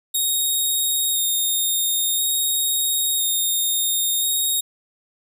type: tone with vibrato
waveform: 5% pulse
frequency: 3718 Hz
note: A#7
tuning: 5 cents flat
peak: -12 dBFS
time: 0.14-4.61 s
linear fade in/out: 10 ms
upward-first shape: square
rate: 0.49 Hz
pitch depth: 13 cents each way
effects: none